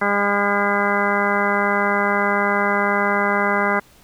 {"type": "harmonic tone", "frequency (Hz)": 202.4, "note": "G#3", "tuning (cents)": -44, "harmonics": [1, 2, 3, 4, 5, 6, 7, 8, 10], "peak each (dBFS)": [-25, -25, -25, -25, -25, -25, -25, -25, -25], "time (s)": [0.01, 3.8], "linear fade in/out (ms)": 10, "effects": ["pink hiss -51 dBFS RMS until 4.03 s"]}